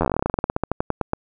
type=slowing click train; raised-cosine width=1 ms; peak=-6 dBFS; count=25; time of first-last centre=0.01-1.134 s; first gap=11 ms; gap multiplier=1.11; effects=none